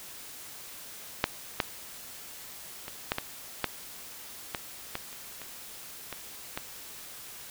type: clicks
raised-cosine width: 0.3 ms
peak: -6 / -8 / -22 / -10 / -13 / -9 / -14 / -15 / -30 / -25 / -20 / -16 dBFS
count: 12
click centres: 1.241 / 1.602 / 2.881 / 3.119 / 3.184 / 3.643 / 4.548 / 4.954 / 5.128 / 5.417 / 6.127 / 6.575 s
effects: white hiss -45 dBFS RMS until 7.5 s